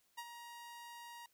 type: tone with ADSR envelope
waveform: sawtooth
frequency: 945 Hz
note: A#5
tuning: 23 cents sharp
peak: -38 dBFS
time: 0.17-1.26 s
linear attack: 17 ms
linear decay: 49 ms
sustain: -8 dB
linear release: 3 ms
effects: white hiss -75 dBFS RMS until 1.33 s